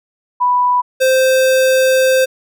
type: tone pair in turn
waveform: sine / square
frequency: 987.8 / 521.6 Hz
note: B5 / C5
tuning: 0 / -5 cents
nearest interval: major seventh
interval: 1105 cents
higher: first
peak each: -10 dBFS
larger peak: neither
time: 0.4-0.82 / 1-2.26 s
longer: second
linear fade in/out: 20 ms
effects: none